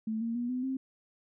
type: tone with pitch steps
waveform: sine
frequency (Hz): 220 / 230.3 / 241 / 252.3 / 264.1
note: A3 / A#3 / B3 / B3 / C4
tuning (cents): 0 / -21 / -42 / +37 / +16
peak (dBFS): -30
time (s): 0.07-0.77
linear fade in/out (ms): 5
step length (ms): 140
effects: none